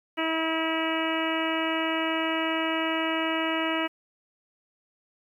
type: harmonic tone with a mistuned harmonic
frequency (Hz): 322.6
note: E4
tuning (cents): -37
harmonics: 1 / 2 / 3 / 4 / 5 / 6 / 7 / 8 / 9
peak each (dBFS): -29 / -32 / -34 / -34 / -37 / -35 / -35 / -39 / -34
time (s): 0.17-3.88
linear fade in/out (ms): 20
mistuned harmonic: 7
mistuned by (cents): +28
effects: 10-bit